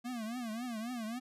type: tone with vibrato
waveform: square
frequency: 233.1 Hz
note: A#3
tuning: in tune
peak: -38 dBFS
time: 0.04-1.2 s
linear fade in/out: 20 ms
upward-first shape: triangle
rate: 3.7 Hz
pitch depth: 170 cents each way
effects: resampled to 32000 Hz